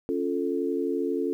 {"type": "chord", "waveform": "sine", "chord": "Db augmented", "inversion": "none", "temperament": "equal", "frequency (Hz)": [277.2, 349.2, 440], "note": ["Db4", "F4", "A4"], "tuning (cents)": [0, 0, 0], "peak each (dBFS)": -29, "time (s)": [0.09, 1.33], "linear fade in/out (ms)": 0, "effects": ["10-bit"]}